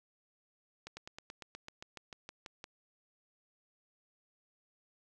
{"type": "slowing click train", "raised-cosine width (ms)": 0.2, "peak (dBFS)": -28, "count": 14, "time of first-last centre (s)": [0.87, 2.641], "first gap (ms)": 100, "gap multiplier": 1.05, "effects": []}